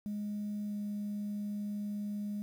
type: tone with pitch glide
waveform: sine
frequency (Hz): 207.7 to 206.4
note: G#3 to G#3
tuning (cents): 0 to -10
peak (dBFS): -33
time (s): 0.06-2.42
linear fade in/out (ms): 0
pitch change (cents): -10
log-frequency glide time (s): 0.66-0.74
effects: tanh soft clip ceiling -32 dBFS + 10-bit